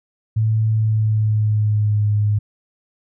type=tone with pitch glide; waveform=sine; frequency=110 to 104.55 Hz; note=A2 to G#2; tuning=0 to +12 cents; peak=-14 dBFS; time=0.36-2.39 s; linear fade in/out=10 ms; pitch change=-88 cents; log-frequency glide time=0.7-2.06 s; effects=none

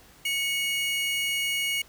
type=tone pair together; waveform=45% pulse; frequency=2217 / 2886 Hz; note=C#7 / F#7; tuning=0 / -44 cents; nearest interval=perfect fourth; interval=456 cents; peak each=-28 dBFS; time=0.25-1.82 s; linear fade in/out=5 ms; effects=pink hiss -54 dBFS RMS until 1.88 s

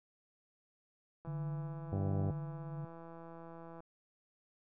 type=click train; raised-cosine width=1 ms; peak=-38 dBFS; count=425; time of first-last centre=1.25-3.804 s; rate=166 Hz
type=tone with tremolo; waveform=sine; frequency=149.3 Hz; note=D3; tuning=29 cents sharp; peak=-36 dBFS; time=1.27-2.85 s; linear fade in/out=5 ms; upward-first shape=sine; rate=1.3 Hz; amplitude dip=55%
type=harmonic tone; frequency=98 Hz; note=G2; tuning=in tune; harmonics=1 / 2 / 3 / 4 / 5 / 6 / 7 / 8; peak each=-34 / -40 / -44 / -46 / -48 / -50 / -51 / -52 dBFS; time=1.92-2.31 s; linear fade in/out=5 ms
effects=none

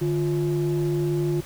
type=tone pair together; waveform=sine; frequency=149.38 / 350 Hz; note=D3 / F4; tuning=+30 / +4 cents; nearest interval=octave + minor third; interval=1474 cents; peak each=-22 dBFS; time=0.01-1.41 s; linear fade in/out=10 ms; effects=tanh soft clip ceiling -17 dBFS + pink hiss -43 dBFS RMS until 1.45 s

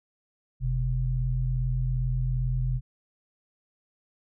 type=tone pair together; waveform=sine; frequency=45.11 / 127.6 Hz; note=F#1 / C3; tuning=-43 / -43 cents; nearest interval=octave + tritone; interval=1800 cents; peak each=-27 / -26 dBFS; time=0.6-2.81 s; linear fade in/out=50 ms; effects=none

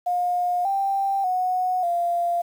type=tone with pitch steps; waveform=sine; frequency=713 / 786 / 735 / 693 Hz; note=F5 / G5 / F#5 / F5; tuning=+36 / +4 / -12 / -14 cents; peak=-20 dBFS; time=0.06-2.42 s; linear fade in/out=10 ms; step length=590 ms; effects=8-bit

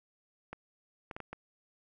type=clicks; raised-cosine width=0.5 ms; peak=-26 dBFS; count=5; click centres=0.53 / 1.112 / 1.165 / 1.203 / 1.33 s; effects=none

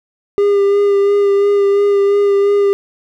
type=tone with vibrato; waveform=triangle; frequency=402.6 Hz; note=G4; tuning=46 cents sharp; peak=-7 dBFS; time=0.38-2.73 s; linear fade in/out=0 ms; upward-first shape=sine; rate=2.9 Hz; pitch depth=20 cents each way; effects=none

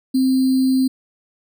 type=tone with sample-and-hold; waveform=sine; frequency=261.6 Hz; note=C4; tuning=in tune; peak=-13 dBFS; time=0.14-0.88 s; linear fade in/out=10 ms; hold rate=4410 Hz; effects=none

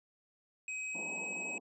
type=tone with pitch glide; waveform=square; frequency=2532 to 2548 Hz; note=D#7 to D#7; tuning=+30 to +41 cents; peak=-38 dBFS; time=0.68-1.58 s; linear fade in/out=2 ms; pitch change=+11 cents; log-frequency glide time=0.79-1.12 s
type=band-pass noise; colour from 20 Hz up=pink; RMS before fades=-48 dBFS; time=0.94-1.6 s; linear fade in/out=20 ms; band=170 to 1000 Hz; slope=96 dB/octave
effects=resampled to 24000 Hz

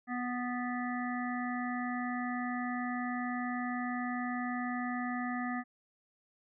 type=harmonic tone with a mistuned harmonic; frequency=246.3 Hz; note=B3; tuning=5 cents flat; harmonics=1 / 3 / 5 / 7 / 8; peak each=-35 / -40 / -42 / -43 / -44 dBFS; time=0.07-5.64 s; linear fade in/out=50 ms; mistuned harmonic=7; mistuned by=+20 cents; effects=none

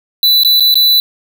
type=tone with dropouts; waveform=square; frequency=3978 Hz; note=B7; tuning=12 cents sharp; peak=-7 dBFS; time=0.23-1 s; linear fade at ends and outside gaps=1 ms; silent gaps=0.434-0.448 / 0.598-0.605 / 0.742-0.755 s; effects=none

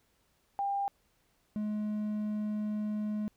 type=tone pair in turn; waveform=sine / triangle; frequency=798 / 211.4 Hz; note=G5 / G#3; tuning=+31 / +31 cents; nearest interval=octave + major seventh; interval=2300 cents; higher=first; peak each=-29 / -29 dBFS; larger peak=neither; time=0.59-0.88 / 1.56-3.28 s; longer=second; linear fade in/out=0 ms; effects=pink hiss -72 dBFS RMS until 3.36 s

